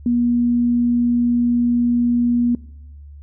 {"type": "tone", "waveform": "sine", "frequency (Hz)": 240, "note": "B3", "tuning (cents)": -49, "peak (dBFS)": -14, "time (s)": [0.06, 2.55], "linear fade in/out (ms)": 2, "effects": ["noise-tail reverb RT60 0.9 s tail -22 dB re dry", "added 72 Hz sine -36 dBFS peak until 3.22 s"]}